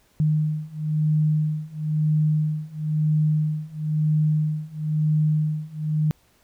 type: beating tone pair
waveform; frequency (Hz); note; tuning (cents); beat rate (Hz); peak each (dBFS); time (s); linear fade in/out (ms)
sine; 153 / 154; D#3 / D#3; -29 / -17; 1; -23 / -22; 0.2-6.11; 0
effects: pink hiss -61 dBFS RMS until 6.43 s